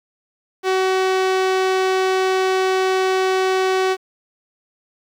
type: tone with low-pass filter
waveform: sawtooth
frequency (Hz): 376.8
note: F#4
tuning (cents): +32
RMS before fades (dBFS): -18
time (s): 0.63-3.97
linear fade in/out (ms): 50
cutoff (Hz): 5800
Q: 0.6
effects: 8-bit